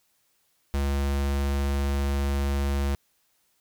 square tone, 69.8 Hz, C#2, 13 cents sharp, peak -24 dBFS, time 0.74-2.95 s, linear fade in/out 0 ms, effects white hiss -69 dBFS RMS until 3.6 s

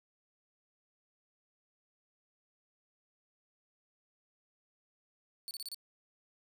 sawtooth tone bursts, 4464 Hz, C#8, 11 cents sharp, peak -37 dBFS, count 5, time 5.48-5.745 s, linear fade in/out 0 ms, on 29 ms, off 30 ms, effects none

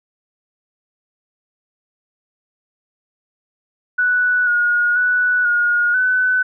sine tone with pitch steps, 1480 / 1440 / 1479 / 1435 / 1505 Hz, F#6 / F#6 / F#6 / F6 / F#6, 0 / -47 / -1 / +47 / +29 cents, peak -13 dBFS, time 3.98-6.43 s, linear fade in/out 10 ms, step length 490 ms, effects none

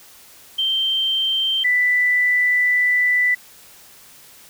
sine tone pair in turn, 3136 / 1983 Hz, G7 / B6, 0 / +7 cents, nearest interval minor sixth, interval 793 cents, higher first, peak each -17 / -14 dBFS, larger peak second, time 0.58-1.64 / 1.64-3.35 s, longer second, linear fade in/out 10 ms, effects white hiss -46 dBFS RMS until 4.49 s

